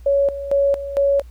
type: tone with tremolo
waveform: sine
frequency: 559 Hz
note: C#5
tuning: 14 cents sharp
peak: -13 dBFS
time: 0.06-1.22 s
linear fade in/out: 5 ms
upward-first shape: square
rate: 2.2 Hz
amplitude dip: 75%
effects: added 60 Hz sine -37 dBFS peak until 1.3 s + pink hiss -58 dBFS RMS until 1.3 s